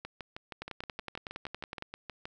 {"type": "two click trains", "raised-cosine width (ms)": 0.3, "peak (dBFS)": [-24, -22], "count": [15, 14], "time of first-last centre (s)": [[0.05, 2.255], [0.62, 1.824]], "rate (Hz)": [6.35, 10.8], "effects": []}